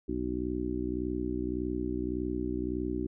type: harmonic tone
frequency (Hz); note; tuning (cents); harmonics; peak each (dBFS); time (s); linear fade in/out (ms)
61.74; B1; 0; 1 / 2 / 3 / 4 / 5 / 6; -38 / -43 / -42 / -37 / -34 / -36; 0.08-3.07; 10
effects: none